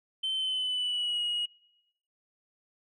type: tone with pitch glide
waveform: sine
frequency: 3085 to 2895 Hz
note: G7 to F#7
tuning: -28 to -38 cents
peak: -26 dBFS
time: 0.23-1.46 s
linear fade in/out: 10 ms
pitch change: -110 cents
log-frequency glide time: 0.35-1.21 s
effects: noise-tail reverb RT60 0.9 s tail -24 dB re dry + tanh soft clip ceiling -26 dBFS